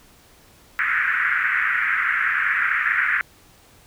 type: band-pass noise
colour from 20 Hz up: pink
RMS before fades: -21 dBFS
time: 0.79-3.21 s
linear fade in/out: 0 ms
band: 1400 to 2100 Hz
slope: 48 dB/octave
effects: pink hiss -52 dBFS RMS until 3.86 s